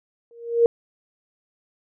sine tone with exponential growth, 467.8 Hz, A#4, 6 cents sharp, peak -9 dBFS, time 0.31-0.66 s, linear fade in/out 1 ms, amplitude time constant 76 ms, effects none

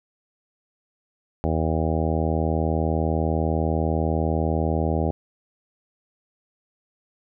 harmonic tone, 80 Hz, D#2, 49 cents sharp, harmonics 1 / 2 / 3 / 4 / 5 / 6 / 7 / 8 / 9 / 10, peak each -24 / -27 / -29 / -30 / -31 / -32 / -32 / -33 / -34 / -34 dBFS, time 1.44-5.11 s, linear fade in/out 0 ms, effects none

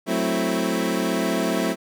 25% pulse chord, F# half-diminished seventh, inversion none, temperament equal, 185 / 220 / 261.6 / 329.6 Hz, F#3 / A3 / C4 / E4, 0 / 0 / 0 / 0 cents, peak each -23 dBFS, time 0.06-1.76 s, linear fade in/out 50 ms, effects none

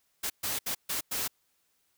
white noise bursts at uneven times, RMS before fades -32 dBFS, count 5, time 0.23-0.3 / 0.43-0.59 / 0.66-0.75 / 0.89-1.01 / 1.11-1.28 s, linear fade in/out 10 ms, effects white hiss -73 dBFS RMS until 1.97 s

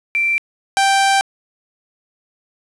sine / sawtooth tone pair in turn, 2349 / 783.9 Hz, D7 / G5, 0 / 0 cents, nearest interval octave + perfect fifth, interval 1900 cents, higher first, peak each -14 / -8 dBFS, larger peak second, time 0.15-0.38 / 0.77-1.21 s, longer second, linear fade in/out 0 ms, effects resampled to 24000 Hz + 7-bit

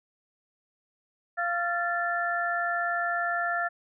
sine tone cluster, 693 / 1374 / 1757 Hz, F5 / F6 / A6, -14 / -29 / -3 cents, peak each -30 dBFS, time 1.37-3.69 s, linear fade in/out 20 ms, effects none

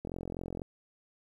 click train, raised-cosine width 2 ms, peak -25 dBFS, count 26, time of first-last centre 0.05-0.618 s, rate 44 Hz, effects 10-bit

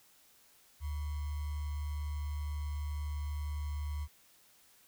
sine tone with sample-and-hold, 74 Hz, D2, 14 cents sharp, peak -34 dBFS, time 0.8-4.08 s, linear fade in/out 50 ms, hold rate 1050 Hz, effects white hiss -64 dBFS RMS until 4.87 s

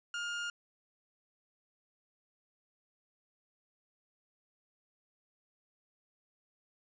30% pulse tone, 1415 Hz, F6, 22 cents sharp, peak -33 dBFS, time 0.14-0.5 s, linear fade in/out 2 ms, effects resampled to 16000 Hz

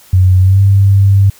sine tone with pitch glide, 92.5 to 98.57 Hz, F#2 to G2, 0 to +10 cents, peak -4 dBFS, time 0.13-1.3 s, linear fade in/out 5 ms, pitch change +110 cents, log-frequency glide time 0.4-0.61 s, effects white hiss -42 dBFS RMS until 1.39 s

